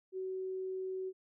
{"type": "tone", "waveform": "sine", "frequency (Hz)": 376.1, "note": "F#4", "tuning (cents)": 28, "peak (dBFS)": -36, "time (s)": [0.12, 1.13], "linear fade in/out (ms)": 50, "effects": []}